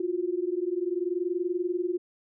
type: tone pair together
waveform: sine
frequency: 345.3 / 365.8 Hz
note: F4 / F#4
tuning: -20 / -20 cents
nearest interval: minor second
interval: 100 cents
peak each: -29 / -29 dBFS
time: 0-1.98 s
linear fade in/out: 5 ms
effects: none